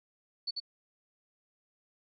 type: tone with echo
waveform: sine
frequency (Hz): 4463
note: C#8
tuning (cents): +11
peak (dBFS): -31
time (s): 0.47-0.51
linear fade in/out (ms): 10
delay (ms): 92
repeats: 1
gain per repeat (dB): -2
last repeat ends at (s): 0.602
effects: none